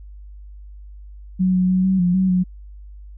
sine tone with pitch steps, 185.3 / 183.4 / 185.3 / 189.4 / 177.4 / 188 / 182.3 Hz, F#3 / F#3 / F#3 / F#3 / F3 / F#3 / F#3, +3 / -15 / +3 / +41 / +27 / +28 / -25 cents, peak -14 dBFS, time 1.39-2.44 s, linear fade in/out 20 ms, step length 150 ms, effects added 50 Hz sine -36 dBFS peak until 3.17 s

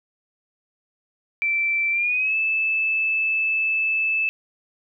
sine tone with pitch glide, 2337 to 2623 Hz, D7 to E7, -9 to -9 cents, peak -19 dBFS, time 1.42-4.29 s, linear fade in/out 0 ms, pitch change +200 cents, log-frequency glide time 1.91-2.36 s, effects none

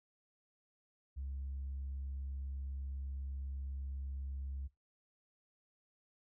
sine tone, 68 Hz, C#2, 33 cents flat, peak -38 dBFS, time 1.16-4.68 s, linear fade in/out 20 ms, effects noise-tail reverb RT60 0.2 s tail -20 dB re dry + tanh soft clip ceiling -36 dBFS

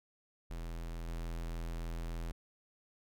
square tone with level steps, 41.72 Hz, E1, 22 cents sharp, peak -40 / -38 dBFS, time 0.5-2.32 s, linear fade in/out 10 ms, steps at 1.08 s, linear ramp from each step 5 ms, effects none

